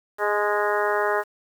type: harmonic tone with a mistuned harmonic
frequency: 207.2 Hz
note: G#3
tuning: 4 cents flat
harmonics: 2 / 3 / 4 / 5 / 6 / 7 / 8 / 9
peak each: -25 / -27 / -28 / -29 / -30 / -30 / -31 / -32 dBFS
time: 0.18-1.24 s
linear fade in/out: 50 ms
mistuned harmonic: 4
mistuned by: +19 cents
effects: 8-bit